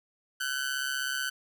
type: tone with amplitude modulation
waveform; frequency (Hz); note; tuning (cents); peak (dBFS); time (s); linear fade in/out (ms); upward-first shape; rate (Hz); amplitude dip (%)
sawtooth; 1513; F#6; +38; -23; 0.4-1.3; 10; sine; 136; 70
effects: none